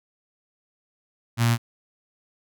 sawtooth tone with notch filter, 117.4 Hz, A#2, 13 cents sharp, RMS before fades -20 dBFS, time 1.37-1.58 s, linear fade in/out 50 ms, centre 450 Hz, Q 0.61, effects none

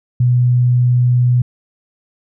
sine tone, 123.47 Hz, B2, in tune, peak -9 dBFS, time 0.2-1.42 s, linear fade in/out 5 ms, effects none

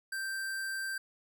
square tone, 1568 Hz, G6, in tune, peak -35 dBFS, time 0.12-0.98 s, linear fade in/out 5 ms, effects none

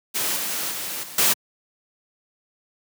white noise with level steps, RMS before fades -24 / -27 / -30 / -38 / -18 dBFS, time 0.14-1.34 s, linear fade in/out 20 ms, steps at 0.36 / 0.71 / 1.03 / 1.18 s, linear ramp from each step 5 ms, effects high-pass 150 Hz 12 dB/octave

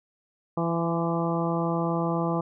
harmonic tone with a mistuned harmonic, 167.6 Hz, E3, 29 cents sharp, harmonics 1 / 2 / 3 / 4 / 5 / 6 / 7, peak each -27 / -30 / -32 / -33 / -34 / -35 / -35 dBFS, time 0.57-2.41 s, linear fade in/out 5 ms, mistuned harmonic 6, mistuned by +27 cents, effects none

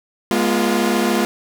sawtooth chord, F diminished, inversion first, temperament equal with one note detuned, 207.7 / 241.3 / 349.2 Hz, Ab3 / Cb4 / F4, 0 / -40 / 0 cents, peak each -16 dBFS, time 0.31-1.25 s, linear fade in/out 0 ms, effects none

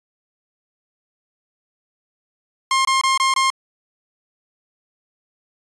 sawtooth tone bursts, 1064 Hz, C6, 29 cents sharp, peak -11 dBFS, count 5, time 2.71-3.502 s, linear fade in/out 2 ms, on 140 ms, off 23 ms, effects resampled to 22050 Hz

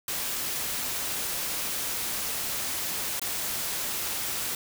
white noise with dropouts, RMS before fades -31 dBFS, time 0.08-4.55 s, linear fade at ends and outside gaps 2 ms, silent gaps 3.196-3.216 s, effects none

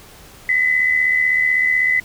sine tone pair together, 1941 / 2017 Hz, B6 / B6, -31 / +36 cents, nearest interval minor second, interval 67 cents, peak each -22 / -14 dBFS, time 0.49-2 s, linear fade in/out 2 ms, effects pink hiss -43 dBFS RMS until 2.04 s

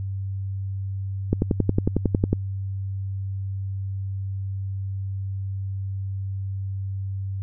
click train, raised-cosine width 3 ms, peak -6 dBFS, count 12, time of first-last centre 1.33-2.33 s, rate 11 Hz, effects added 97 Hz sine -26 dBFS peak until 7.42 s

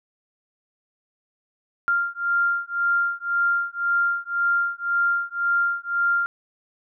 sine beating tone pair, 1393 / 1394.9 Hz, F6 / F6, -5 / -2 cents, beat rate 1.9 Hz, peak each -23 dBFS, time 1.88-6.26 s, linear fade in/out 0 ms, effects none

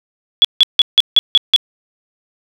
sine tone bursts, 3381 Hz, G#7, 30 cents sharp, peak -4 dBFS, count 7, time 0.42-1.562 s, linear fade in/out 0 ms, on 26 ms, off 160 ms, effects none

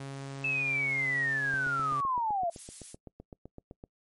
sawtooth tone, 137.2 Hz, C#3, 17 cents flat, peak -34 dBFS, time 0-2.01 s, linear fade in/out 5 ms
sine linear sweep, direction down, 2637 to 659.3 Hz, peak -27 dBFS, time 0.44-2.5 s, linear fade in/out 5 ms
click train, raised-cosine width 2 ms, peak -31 dBFS, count 19, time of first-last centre 1.54-3.839 s, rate 7.83 Hz
violet noise, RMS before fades -41 dBFS, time 2.5-2.96 s, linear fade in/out 50 ms
effects noise-tail reverb RT60 0.1 s tail -24 dB re dry + MP3 48 kbps

